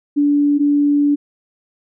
sine tone pair in turn, 289.3 / 289.3 Hz, D4 / D4, -26 / -26 cents, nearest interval unison, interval 0 cents, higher neither, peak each -11 dBFS, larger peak neither, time 0.16-0.59 / 0.59-1.16 s, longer second, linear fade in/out 20 ms, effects none

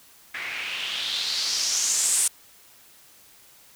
blue noise with low-pass filter sweep, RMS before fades -26 dBFS, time 0.34-2.28 s, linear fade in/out 5 ms, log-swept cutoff 2000 to 9100 Hz, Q 3.9, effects white hiss -53 dBFS RMS until 3.75 s

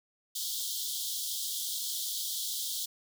pink high-pass noise, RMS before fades -35 dBFS, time 0.35-2.86 s, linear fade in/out 10 ms, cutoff 3200 Hz, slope 96 dB/octave, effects none

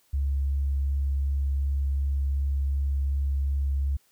sine tone with vibrato, 69.3 Hz, C#2, in tune, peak -22 dBFS, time 0.13-3.97 s, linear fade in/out 10 ms, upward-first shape triangle, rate 2.7 Hz, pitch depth 10 cents each way, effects tanh soft clip ceiling -18 dBFS + white hiss -65 dBFS RMS until 4.11 s

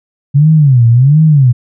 sine tone with vibrato, 135.5 Hz, C#3, 39 cents flat, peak -3 dBFS, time 0.34-1.53 s, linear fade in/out 20 ms, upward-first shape sine, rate 1.4 Hz, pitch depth 270 cents each way, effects none

